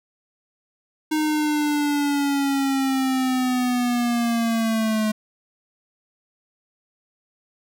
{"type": "linear sweep", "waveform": "square", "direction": "down", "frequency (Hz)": [310, 214.1], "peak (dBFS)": -20, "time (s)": [1.11, 5.12], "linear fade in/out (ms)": 10, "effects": []}